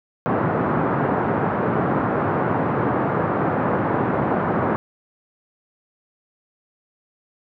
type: band-pass noise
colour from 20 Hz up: pink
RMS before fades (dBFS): -21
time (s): 0.26-4.76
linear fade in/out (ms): 0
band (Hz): 120 to 1400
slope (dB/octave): 24
effects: none